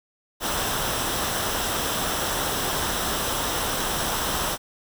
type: noise with comb filter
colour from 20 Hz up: pink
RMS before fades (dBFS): -26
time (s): 0.4-4.58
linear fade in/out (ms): 50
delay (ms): 0.44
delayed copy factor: -0.5
effects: none